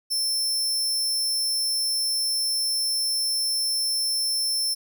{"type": "tone", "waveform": "sawtooth", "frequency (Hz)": 5340, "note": "E8", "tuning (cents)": 22, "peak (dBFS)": -20, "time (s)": [0.1, 4.75], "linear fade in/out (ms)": 20, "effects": []}